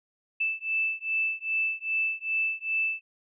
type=beating tone pair; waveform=sine; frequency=2637 / 2639.5 Hz; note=E7 / E7; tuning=0 / +2 cents; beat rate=2.5 Hz; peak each=-29 dBFS; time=0.4-3.01 s; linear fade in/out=10 ms; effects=none